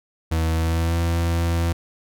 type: tone with pitch glide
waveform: 40% pulse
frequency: 80.9 to 84.24 Hz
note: E2 to E2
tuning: -32 to +38 cents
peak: -18 dBFS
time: 0.31-1.73 s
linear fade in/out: 10 ms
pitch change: +70 cents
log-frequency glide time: 0.54-1 s
effects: none